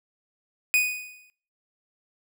45% pulse tone with exponential decay, 2484 Hz, D#7, 3 cents flat, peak -16 dBFS, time 0.74-1.3 s, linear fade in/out 0 ms, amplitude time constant 120 ms, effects noise-tail reverb RT60 0.4 s tail -19 dB re dry

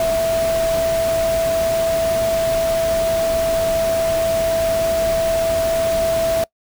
sine tone in noise, 659.3 Hz, E5, in tune, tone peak -15 dBFS, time 0-6.44 s, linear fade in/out 2 ms, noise pink, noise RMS -27 dBFS, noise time 0-6.44 s, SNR +9 dB, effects noise-tail reverb RT60 0.1 s tail -24 dB re dry

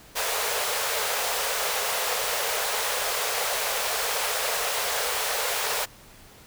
pink high-pass noise, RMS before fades -27 dBFS, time 0.15-5.86 s, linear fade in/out 20 ms, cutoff 420 Hz, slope 96 dB/octave, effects pink hiss -50 dBFS RMS until 6.46 s

